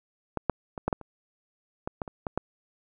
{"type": "clicks", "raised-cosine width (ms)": 1, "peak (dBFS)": [-14, -8, -21, -11, -11, -28, -17, -16, -24, -16, -12], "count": 11, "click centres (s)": [0.373, 0.497, 0.778, 0.88, 0.928, 1.013, 1.875, 2.018, 2.078, 2.268, 2.376], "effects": []}